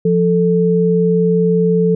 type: tone pair together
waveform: sine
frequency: 174.61 / 440 Hz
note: F3 / A4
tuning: 0 / 0 cents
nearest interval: octave + major third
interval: 1600 cents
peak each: -13 dBFS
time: 0.05-1.95 s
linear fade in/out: 5 ms
effects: none